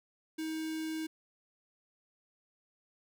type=tone with notch filter; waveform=square; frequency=316.9 Hz; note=D#4; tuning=32 cents sharp; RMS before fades=-37 dBFS; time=0.38-1.07 s; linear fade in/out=10 ms; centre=880 Hz; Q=1.5; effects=none